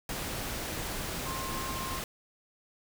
sine tone in noise, 1060 Hz, C6, 22 cents sharp, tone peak -38 dBFS, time 1.26-1.99 s, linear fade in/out 2 ms, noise pink, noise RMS -36 dBFS, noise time 0.09-2.04 s, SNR -5 dB, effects none

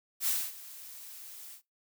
blue noise with ADSR envelope, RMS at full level -28 dBFS, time 0.2-1.62 s, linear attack 70 ms, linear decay 250 ms, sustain -19 dB, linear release 98 ms, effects noise-tail reverb RT60 0.2 s tail -21 dB re dry

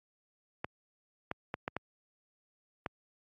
clicks, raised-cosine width 0.5 ms, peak -19 dBFS, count 6, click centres 0.645 / 1.314 / 1.541 / 1.679 / 1.766 / 2.862 s, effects high-pass 80 Hz 12 dB/octave + AAC 48 kbps

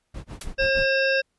brown noise with tremolo, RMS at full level -32 dBFS, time 0.14-0.86 s, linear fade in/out 5 ms, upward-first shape sine, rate 6.5 Hz, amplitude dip 100%
white noise with exponential decay, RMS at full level -29 dBFS, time 0.41-0.5 s, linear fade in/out 5 ms, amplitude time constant 19 ms
harmonic tone, 537 Hz, C5, 45 cents sharp, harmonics 1 / 3 / 5 / 7 / 9 / 10, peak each -22 / -23 / -27 / -36 / -37 / -33 dBFS, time 0.58-1.22 s, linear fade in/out 20 ms
effects pink hiss -74 dBFS RMS until 1.38 s + resampled to 24000 Hz

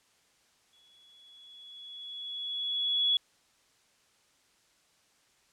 sine tone with exponential growth, 3378 Hz, G#7, 29 cents sharp, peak -22 dBFS, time 0.73-3.17 s, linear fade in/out 2 ms, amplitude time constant 530 ms, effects white hiss -67 dBFS RMS until 5.52 s + low-pass 8000 Hz 12 dB/octave

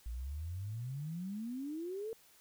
sine exponential sweep, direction up, 55 to 460.5 Hz, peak -38 dBFS, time 0.06-2.13 s, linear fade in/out 0 ms, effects white hiss -64 dBFS RMS until 2.4 s

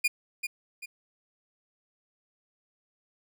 40% pulse tone with echo, 2423 Hz, D#7, 47 cents flat, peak -21 dBFS, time 0.04-0.08 s, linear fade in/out 10 ms, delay 390 ms, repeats 2, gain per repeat -8 dB, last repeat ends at 0.86 s, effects none

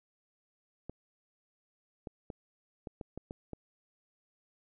clicks, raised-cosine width 2 ms, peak -27 dBFS, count 8, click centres 0.896 / 2.072 / 2.302 / 2.872 / 3.012 / 3.176 / 3.309 / 3.533 s, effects none

